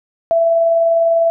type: tone with tremolo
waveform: sine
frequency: 666 Hz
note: E5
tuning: 18 cents sharp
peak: -9 dBFS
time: 0.31-1.3 s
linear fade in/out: 0 ms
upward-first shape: sine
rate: 20 Hz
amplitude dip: 25%
effects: none